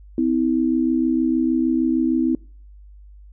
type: tone pair together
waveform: sine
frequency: 255.9 / 322.4 Hz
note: C4 / E4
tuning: -38 / -38 cents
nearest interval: major third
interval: 400 cents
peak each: -19 dBFS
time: 0.18-2.35 s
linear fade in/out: 2 ms
effects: noise-tail reverb RT60 0.5 s tail -26 dB re dry + added 50 Hz sine -41 dBFS peak until 3.32 s